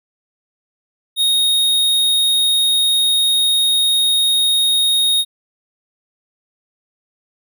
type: tone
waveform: square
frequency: 3729 Hz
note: A#7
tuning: in tune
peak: -13 dBFS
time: 1.16-5.25 s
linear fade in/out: 50 ms
effects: none